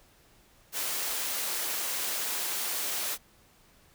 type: high-pass noise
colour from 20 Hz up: white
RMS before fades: -32 dBFS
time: 0.72-3.18 s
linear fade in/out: 50 ms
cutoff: 330 Hz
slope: 12 dB/octave
effects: pink hiss -61 dBFS RMS until 3.94 s